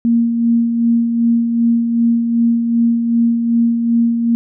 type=tone with tremolo; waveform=sine; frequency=233.1 Hz; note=A#3; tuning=in tune; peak=-9 dBFS; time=0.05-4.35 s; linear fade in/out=0 ms; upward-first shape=sine; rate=2.6 Hz; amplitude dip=45%; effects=none